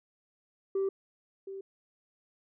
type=tone with echo; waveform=sine; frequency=388.6 Hz; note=G4; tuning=15 cents flat; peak=-25 dBFS; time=0.75-0.89 s; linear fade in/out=5 ms; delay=720 ms; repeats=1; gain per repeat=-13 dB; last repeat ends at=1.61 s; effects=tanh soft clip ceiling -25 dBFS